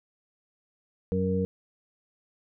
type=harmonic tone; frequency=93.5 Hz; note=F#2; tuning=19 cents sharp; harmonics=1 / 2 / 3 / 5; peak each=-31 / -27 / -38 / -28 dBFS; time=1.12-1.45 s; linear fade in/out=0 ms; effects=none